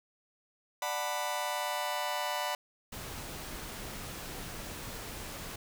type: chord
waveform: sawtooth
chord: B minor seventh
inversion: first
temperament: just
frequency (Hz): 592.7 / 740.8 / 889 / 987.8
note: D5 / F#5 / A5 / B5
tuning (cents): +16 / +2 / +18 / 0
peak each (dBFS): -34 / -34 / -36 / -32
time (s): 0.82-2.55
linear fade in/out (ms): 2
type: noise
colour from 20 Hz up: pink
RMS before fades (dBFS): -42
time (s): 2.92-5.56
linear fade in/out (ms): 5
effects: none